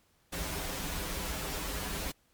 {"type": "noise with comb filter", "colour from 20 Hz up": "pink", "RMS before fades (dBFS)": -36, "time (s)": [0.32, 2.12], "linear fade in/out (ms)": 10, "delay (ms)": 8.6, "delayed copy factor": -0.9, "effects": ["pink hiss -69 dBFS RMS until 2.33 s", "MP3 96 kbps"]}